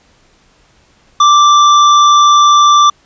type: tone with tanh clipping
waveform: sine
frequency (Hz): 1174.7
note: D6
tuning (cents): 0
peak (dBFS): -6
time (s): 1.2-2.9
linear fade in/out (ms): 5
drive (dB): 17
effects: pink hiss -50 dBFS RMS until 3.05 s + resampled to 16000 Hz